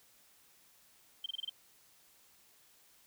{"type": "tone bursts", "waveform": "sine", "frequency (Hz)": 3136, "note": "G7", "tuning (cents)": 0, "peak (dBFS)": -35, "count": 6, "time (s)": [1.24, 1.496], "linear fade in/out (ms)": 5, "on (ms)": 21, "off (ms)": 26, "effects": ["white hiss -65 dBFS RMS until 3.06 s"]}